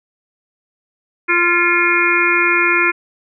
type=harmonic tone with a mistuned harmonic; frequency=347 Hz; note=F4; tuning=11 cents flat; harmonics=1 / 3 / 4 / 5 / 6 / 7; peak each=-20 / -22 / -18 / -20 / -17 / -17 dBFS; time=1.28-2.92 s; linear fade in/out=20 ms; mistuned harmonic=6; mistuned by=+52 cents; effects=none